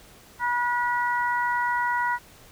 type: harmonic tone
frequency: 484.4 Hz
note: B4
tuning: 34 cents flat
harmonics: 2 / 3 / 4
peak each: -24 / -28 / -30 dBFS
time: 0.39-2.19 s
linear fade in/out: 50 ms
effects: pink hiss -51 dBFS RMS until 2.51 s